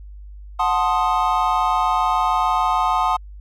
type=chord; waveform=triangle; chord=F# diminished seventh; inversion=none; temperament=equal with one note detuned; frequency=733.2 / 880 / 1046.5 / 1244.5 Hz; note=F#5 / A5 / C6 / Eb6; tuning=-16 / 0 / 0 / 0 cents; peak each=-20 dBFS; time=0.59-3.17 s; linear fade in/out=10 ms; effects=added 50 Hz sine -35 dBFS peak until 3.4 s